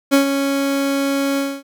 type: tone with ADSR envelope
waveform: 30% pulse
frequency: 276.8 Hz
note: C#4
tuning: 2 cents flat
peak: -6 dBFS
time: 0.11-1.63 s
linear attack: 28 ms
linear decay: 110 ms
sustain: -8 dB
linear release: 250 ms
effects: none